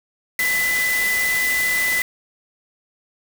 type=tone in noise; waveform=sine; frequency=2002 Hz; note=B6; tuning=23 cents sharp; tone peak=-18 dBFS; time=0.39-2.02 s; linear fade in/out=2 ms; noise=white; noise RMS=-26 dBFS; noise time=0.39-2.02 s; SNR=+5 dB; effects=none